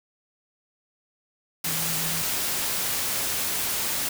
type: tone in noise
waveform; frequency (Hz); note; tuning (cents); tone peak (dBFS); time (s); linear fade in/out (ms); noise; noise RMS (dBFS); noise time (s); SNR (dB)
sine; 163.1; E3; -18; -35; 1.66-2.22; 5; white; -27; 1.64-4.09; -11
effects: none